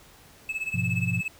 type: tone with tremolo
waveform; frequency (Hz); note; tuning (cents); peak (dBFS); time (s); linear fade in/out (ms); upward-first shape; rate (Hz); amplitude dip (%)
triangle; 2600; E7; -24; -24; 0.49-1.28; 2; sine; 17; 85
type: chord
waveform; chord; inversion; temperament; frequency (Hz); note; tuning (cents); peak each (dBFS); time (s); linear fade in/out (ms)
sine; F diminished; first; equal with one note detuned; 103.83 / 124.4 / 174.61; Ab2 / Cb3 / F3; 0 / +13 / 0; -29; 0.74-1.21; 5
effects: pink hiss -53 dBFS RMS until 1.39 s

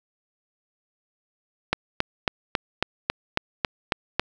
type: click train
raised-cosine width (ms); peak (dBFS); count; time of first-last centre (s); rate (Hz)
0.3; -4; 10; 1.73-4.196; 3.65
effects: none

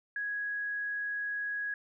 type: tone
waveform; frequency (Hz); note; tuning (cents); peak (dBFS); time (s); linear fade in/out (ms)
sine; 1663; G#6; +2; -32; 0.16-1.74; 2
effects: none

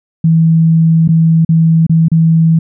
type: tone with dropouts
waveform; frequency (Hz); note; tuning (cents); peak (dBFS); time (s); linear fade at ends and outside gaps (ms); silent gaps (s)
sine; 162.9; E3; -20; -5; 0.24-2.59; 5; 1.078-1.088 / 1.449-1.49 / 1.867-1.895 / 2.084-2.116
effects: none

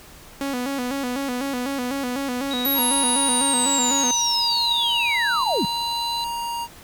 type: tone with vibrato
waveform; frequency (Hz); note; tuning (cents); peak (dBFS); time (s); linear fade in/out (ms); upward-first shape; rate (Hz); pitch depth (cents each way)
sawtooth; 261.6; C4; 0; -20; 0.41-4.11; 0; square; 4; 99
type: tone with pitch glide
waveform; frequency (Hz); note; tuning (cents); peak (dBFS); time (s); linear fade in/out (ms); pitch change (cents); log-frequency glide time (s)
sine; 3821 to 4009; A#7 to B7; +42 to +25; -26; 2.51-6.24; 0; +83; 4.98-5.41
type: linear sweep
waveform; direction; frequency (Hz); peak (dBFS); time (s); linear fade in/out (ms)
sine; down; 11940 to 157.6; -20; 2.65-5.65; 0
type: tone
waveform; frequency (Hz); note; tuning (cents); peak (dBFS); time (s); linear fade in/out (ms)
square; 939; A#5; +12; -26; 2.74-6.68; 50
effects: pink hiss -45 dBFS RMS until 6.83 s

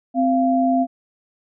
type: tone pair together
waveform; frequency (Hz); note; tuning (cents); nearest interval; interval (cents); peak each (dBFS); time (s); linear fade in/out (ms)
sine; 260 / 690; C4 / F5; -11 / -21; octave + perfect fourth; 1690; -17 / -18; 0.14-0.87; 50
effects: none

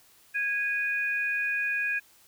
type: tone pair together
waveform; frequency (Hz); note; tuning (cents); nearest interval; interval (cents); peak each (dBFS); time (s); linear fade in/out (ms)
sine; 1649.2 / 2471; G#6 / D#7; -13 / -13; perfect fifth; 700; -28 / -29; 0.34-2; 20
effects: white hiss -59 dBFS RMS until 2.27 s

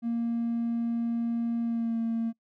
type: tone with pitch glide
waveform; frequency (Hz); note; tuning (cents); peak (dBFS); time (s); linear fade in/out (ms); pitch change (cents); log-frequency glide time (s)
triangle; 233.1 to 228.4; A#3 to A#3; 0 to -35; -23; 0.02-2.33; 50; -35; 1.62-1.98
effects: noise-tail reverb RT60 0.1 s tail -26 dB re dry + tanh soft clip ceiling -22 dBFS

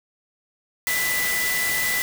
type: tone in noise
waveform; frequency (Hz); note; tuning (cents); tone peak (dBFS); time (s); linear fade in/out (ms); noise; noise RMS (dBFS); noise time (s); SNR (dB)
sine; 1988; B6; +11; -23; 0.87-2.02; 0; white; -26; 0.87-2.02; 0
effects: none

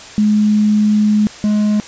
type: tone pair in turn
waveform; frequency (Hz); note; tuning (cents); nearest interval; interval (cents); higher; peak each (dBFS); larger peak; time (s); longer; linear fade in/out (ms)
sine / triangle; 211.1 / 210.2; G#3 / G#3; +29 / +21; unison; 8; first; -9; neither; 0.18-1.27 / 1.44-1.8; first; 0
effects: white hiss -34 dBFS RMS until 1.87 s + resampled to 16000 Hz

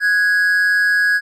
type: tone pair together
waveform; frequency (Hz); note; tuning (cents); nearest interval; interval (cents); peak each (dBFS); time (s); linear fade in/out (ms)
triangle; 1480 / 1661.2; F#6 / G#6; 0 / 0; major second; 200; -20 / -11; 0-1.21; 50
effects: none

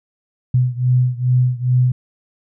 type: beating tone pair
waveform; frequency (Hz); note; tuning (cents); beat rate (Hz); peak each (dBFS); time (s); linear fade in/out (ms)
sine; 124.8 / 127.2; B2 / C3; +19 / -48; 2.4; -15 / -17; 0.54-1.92; 5
effects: none

